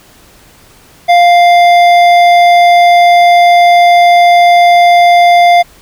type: tone with hard clipping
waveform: sine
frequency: 698.5 Hz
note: F5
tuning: in tune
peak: -4 dBFS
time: 1.08-5.63 s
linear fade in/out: 20 ms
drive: 11 dB
effects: pink hiss -41 dBFS RMS until 5.81 s